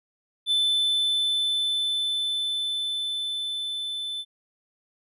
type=tone with level ramp; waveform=triangle; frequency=3520 Hz; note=A7; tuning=in tune; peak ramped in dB=-18 to -28 dBFS; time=0.46-4.25 s; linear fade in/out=50 ms; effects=resampled to 32000 Hz